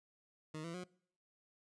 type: tone with pitch steps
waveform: 20% pulse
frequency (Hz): 155.56 / 167.69 / 180.77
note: D#3 / E3 / F#3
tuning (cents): 0 / +30 / -40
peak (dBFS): -38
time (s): 0.54-0.84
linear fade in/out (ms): 5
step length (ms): 100
effects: noise-tail reverb RT60 0.6 s tail -23 dB re dry + resampled to 22050 Hz